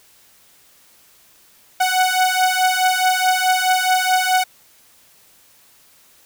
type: beating tone pair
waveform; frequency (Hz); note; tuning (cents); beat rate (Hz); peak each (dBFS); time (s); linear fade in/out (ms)
sawtooth; 740 / 744.7; F#5 / F#5; 0 / +11; 4.7; -14; 1.8-4.44; 10
effects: white hiss -52 dBFS RMS until 6.25 s